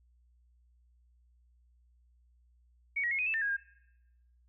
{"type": "tone with pitch steps", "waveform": "sine", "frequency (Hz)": [2237, 1906, 2165, 2501, 2633, 1795, 1643, 1612], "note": ["C#7", "A#6", "C#7", "D#7", "E7", "A6", "G#6", "G6"], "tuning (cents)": [15, 38, -41, 8, -3, 34, -19, 48], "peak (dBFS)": -29, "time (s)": [2.96, 3.568], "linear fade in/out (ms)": 10, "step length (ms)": 76, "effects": ["noise-tail reverb RT60 1.0 s tail -23 dB re dry", "added 60 Hz sine -63 dBFS peak until 4.48 s"]}